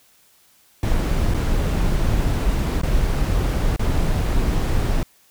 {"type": "noise with dropouts", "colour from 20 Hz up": "brown", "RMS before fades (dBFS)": -19, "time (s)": [0.83, 5.03], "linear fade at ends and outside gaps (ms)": 1, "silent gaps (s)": [[1.339, 1.344], [2.815, 2.833], [3.762, 3.794]], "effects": ["white hiss -56 dBFS RMS until 5.3 s"]}